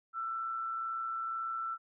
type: tone with amplitude modulation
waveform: sine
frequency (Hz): 1337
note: E6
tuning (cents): +24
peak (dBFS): -32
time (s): 0.13-1.78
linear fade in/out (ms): 50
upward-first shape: sine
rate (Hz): 122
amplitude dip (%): 40
effects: none